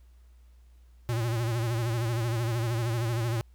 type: tone with vibrato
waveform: square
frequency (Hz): 116.54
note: A#2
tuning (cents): 0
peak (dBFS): -27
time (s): 1.09-3.41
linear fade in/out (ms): 0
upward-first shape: sine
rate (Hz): 13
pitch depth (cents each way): 85
effects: added 60 Hz sine -52 dBFS peak until 3.54 s + pink hiss -71 dBFS RMS until 3.54 s